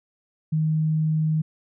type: tone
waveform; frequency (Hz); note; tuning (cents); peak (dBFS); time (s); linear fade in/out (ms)
sine; 156.5; D#3; +10; -19; 0.52-1.42; 10
effects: none